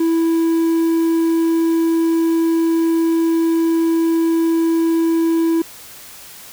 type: tone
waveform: triangle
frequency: 329.6 Hz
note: E4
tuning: in tune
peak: -11 dBFS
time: 0-5.62 s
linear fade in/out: 5 ms
effects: white hiss -38 dBFS RMS until 6.52 s